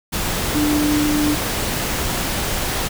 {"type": "tone in noise", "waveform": "sine", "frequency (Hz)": 297.8, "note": "D4", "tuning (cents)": 24, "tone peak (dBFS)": -16, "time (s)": [0.54, 1.36], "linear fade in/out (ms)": 20, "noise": "pink", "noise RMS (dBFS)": -22, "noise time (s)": [0.12, 2.89], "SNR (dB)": 3, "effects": []}